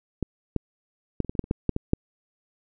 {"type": "clicks", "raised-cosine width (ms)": 3, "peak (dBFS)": [-13, -11, -9, -25, -17, -24, -7, -29, -9, -8, -13, -6], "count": 12, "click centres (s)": [0.227, 0.563, 1.203, 1.247, 1.295, 1.352, 1.393, 1.441, 1.511, 1.693, 1.764, 1.934], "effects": []}